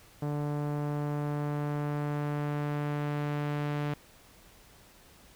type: tone with low-pass filter sweep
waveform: sawtooth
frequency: 146.83 Hz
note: D3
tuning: in tune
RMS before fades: -32 dBFS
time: 0.22-3.94 s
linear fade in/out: 5 ms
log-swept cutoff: 910 to 2800 Hz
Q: 0.81
effects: pink hiss -57 dBFS RMS until 5.35 s